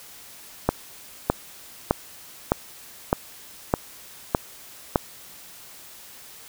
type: click train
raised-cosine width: 1 ms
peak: -3 dBFS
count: 8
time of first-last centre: 0.69-4.958 s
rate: 1.64 Hz
effects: white hiss -45 dBFS RMS until 6.48 s